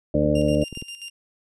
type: harmonic tone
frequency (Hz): 74.2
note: D2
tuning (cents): +18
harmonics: 1 / 2 / 3 / 4 / 6 / 7 / 8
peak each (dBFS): -28 / -25 / -26 / -23 / -29 / -26 / -23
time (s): 0.14-0.64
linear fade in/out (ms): 5
type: clicks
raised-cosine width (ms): 3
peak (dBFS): -22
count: 6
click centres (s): 0.258 / 0.372 / 0.512 / 0.727 / 0.774 / 0.824
type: tone with tremolo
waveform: sawtooth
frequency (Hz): 2794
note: F7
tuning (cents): 0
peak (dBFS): -30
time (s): 0.35-1.1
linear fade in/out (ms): 5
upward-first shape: square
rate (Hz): 7.5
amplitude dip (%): 65
effects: resampled to 24000 Hz